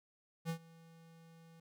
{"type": "tone with ADSR envelope", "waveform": "square", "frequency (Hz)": 164.8, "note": "E3", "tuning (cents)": 0, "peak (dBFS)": -35, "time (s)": [0.45, 1.6], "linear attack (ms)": 44, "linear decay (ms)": 86, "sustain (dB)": -23, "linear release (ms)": 4, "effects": []}